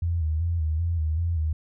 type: tone with vibrato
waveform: sine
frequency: 81.5 Hz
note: E2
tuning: 19 cents flat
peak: -22 dBFS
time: 0.02-1.53 s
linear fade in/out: 5 ms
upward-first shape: square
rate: 2.6 Hz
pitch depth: 71 cents each way
effects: none